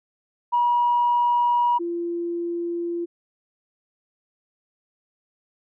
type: tone pair in turn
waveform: sine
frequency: 962 / 343 Hz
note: B5 / F4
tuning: -46 / -31 cents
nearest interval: octave + tritone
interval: 1785 cents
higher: first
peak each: -16 / -24 dBFS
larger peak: first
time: 0.52-1.79 / 1.79-3.06 s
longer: neither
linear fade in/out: 20 ms
effects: tanh soft clip ceiling -12 dBFS